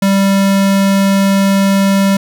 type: tone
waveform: square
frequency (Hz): 196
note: G3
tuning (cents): 0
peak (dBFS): -9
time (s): 0.02-2.17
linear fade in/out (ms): 5
effects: none